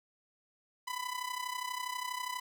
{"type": "tone with amplitude modulation", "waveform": "sawtooth", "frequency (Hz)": 999, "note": "B5", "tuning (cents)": 20, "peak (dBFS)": -29, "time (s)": [0.87, 2.4], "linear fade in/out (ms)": 10, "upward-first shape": "sine", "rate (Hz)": 32.3, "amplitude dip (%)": 75, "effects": []}